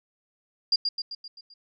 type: tone with echo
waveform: sine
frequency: 4811 Hz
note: D8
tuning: 41 cents sharp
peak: -18 dBFS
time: 0.72-0.76 s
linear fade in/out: 5 ms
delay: 130 ms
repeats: 6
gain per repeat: -5 dB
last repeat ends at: 1.54 s
effects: none